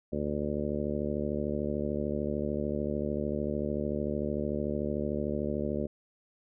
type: harmonic tone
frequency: 73.42 Hz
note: D2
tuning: in tune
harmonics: 1 / 2 / 3 / 4 / 5 / 6 / 7 / 8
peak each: -39 / -39 / -34 / -39 / -36 / -39 / -39 / -38 dBFS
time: 0.12-5.87 s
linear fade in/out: 10 ms
effects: none